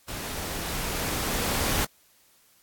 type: noise with level ramp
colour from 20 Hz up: pink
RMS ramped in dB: -35 to -25 dBFS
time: 0.08-1.85 s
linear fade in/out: 5 ms
effects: white hiss -61 dBFS RMS until 2.62 s + AAC 64 kbps